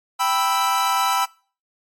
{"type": "chord", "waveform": "45% pulse", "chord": "E minor", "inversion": "first", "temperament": "equal", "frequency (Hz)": [784, 987.8, 1318.5], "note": ["G5", "B5", "E6"], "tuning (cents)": [0, 0, 0], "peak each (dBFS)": [-24, -22, -22], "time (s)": [0.19, 1.26], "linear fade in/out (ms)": 20, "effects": ["noise-tail reverb RT60 0.4 s tail -23 dB re dry", "AAC 48 kbps"]}